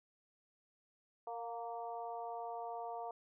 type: harmonic tone with a mistuned harmonic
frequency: 231.7 Hz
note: A#3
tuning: 10 cents flat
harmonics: 2 / 3 / 4 / 5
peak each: -48 / -43 / -47 / -54 dBFS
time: 1.27-3.11 s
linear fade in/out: 2 ms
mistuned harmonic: 3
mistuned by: +22 cents
effects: none

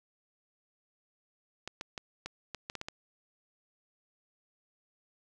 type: clicks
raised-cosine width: 0.2 ms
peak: -21 dBFS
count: 9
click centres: 1.676 / 1.811 / 1.978 / 2.26 / 2.547 / 2.699 / 2.753 / 2.814 / 2.885 s
effects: none

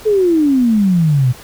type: exponential sweep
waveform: sine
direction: down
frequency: 441.3 to 120.4 Hz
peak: -9 dBFS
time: 0.05-1.33 s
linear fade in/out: 20 ms
effects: pink hiss -37 dBFS RMS until 1.43 s

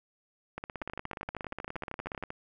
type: two click trains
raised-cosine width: 0.5 ms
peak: -22 / -22 dBFS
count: 20 / 29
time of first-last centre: 0.82-2.304 / 0.58-2.237 s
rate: 12.8 / 16.9 Hz
effects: none

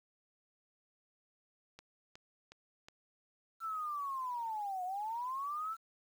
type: click train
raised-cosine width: 0.2 ms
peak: -34 dBFS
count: 4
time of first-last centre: 1.79-2.885 s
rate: 2.74 Hz
type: linear two-way sweep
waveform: sine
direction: down then up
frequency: 1350 to 716 to 1350 Hz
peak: -36 dBFS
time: 3.6-5.77 s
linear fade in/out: 50 ms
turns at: 4.84 s
effects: 10-bit

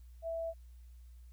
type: tone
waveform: sine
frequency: 660 Hz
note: E5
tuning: 2 cents sharp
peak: -35 dBFS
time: 0.22-0.54 s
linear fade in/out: 50 ms
effects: added 60 Hz sine -51 dBFS peak until 1.32 s + white hiss -74 dBFS RMS until 1.32 s

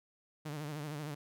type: tone with vibrato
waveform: sawtooth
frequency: 149.3 Hz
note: D3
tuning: 29 cents sharp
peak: -35 dBFS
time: 0.45-1.15 s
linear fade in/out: 10 ms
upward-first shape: sine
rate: 13 Hz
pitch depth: 81 cents each way
effects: none

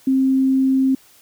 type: tone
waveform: sine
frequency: 265.1 Hz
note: C4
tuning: 23 cents sharp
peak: -13 dBFS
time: 0.07-0.95 s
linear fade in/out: 5 ms
effects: white hiss -51 dBFS RMS until 1.21 s

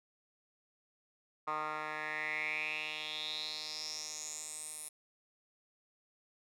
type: tone with band-pass filter sweep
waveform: 10% pulse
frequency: 153.6 Hz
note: D#3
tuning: 22 cents flat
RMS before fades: -40 dBFS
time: 1.47-4.89 s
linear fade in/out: 10 ms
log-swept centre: 1200 to 10000 Hz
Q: 6
effects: none

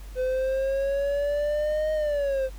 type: exponential two-way sweep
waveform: triangle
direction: up then down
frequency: 507 to 623 to 518 Hz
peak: -21 dBFS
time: 0.15-2.5 s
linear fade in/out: 50 ms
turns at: 1.93 s
effects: added 48 Hz sine -37 dBFS peak until 2.58 s + pink hiss -52 dBFS RMS until 2.58 s

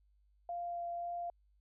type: tone with vibrato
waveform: sine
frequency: 693 Hz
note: F5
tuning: 14 cents flat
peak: -37 dBFS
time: 0.49-1.3 s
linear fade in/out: 2 ms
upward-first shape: sine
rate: 1.9 Hz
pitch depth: 8 cents each way
effects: added 50 Hz sine -67 dBFS peak until 1.6 s

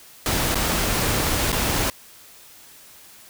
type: noise with dropouts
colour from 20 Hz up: pink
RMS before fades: -22 dBFS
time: 0.26-1.9 s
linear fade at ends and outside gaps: 1 ms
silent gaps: 0.545-0.555 / 1.519-1.527 s
effects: white hiss -47 dBFS RMS until 3.29 s

